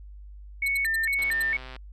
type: tone with vibrato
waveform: sine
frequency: 1998 Hz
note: B6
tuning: 20 cents sharp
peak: -23 dBFS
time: 0.62-1.57 s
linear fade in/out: 5 ms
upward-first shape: square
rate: 2.2 Hz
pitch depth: 180 cents each way
type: tone bursts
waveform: 10% pulse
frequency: 4093 Hz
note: C8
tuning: 39 cents flat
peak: -24 dBFS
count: 9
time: 0.66-1.424 s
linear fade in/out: 5 ms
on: 20 ms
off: 73 ms
type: click train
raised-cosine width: 0.3 ms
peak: -26 dBFS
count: 75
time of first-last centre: 1.19-1.764 s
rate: 129 Hz
effects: added 50 Hz sine -41 dBFS peak until 1.92 s + resampled to 32000 Hz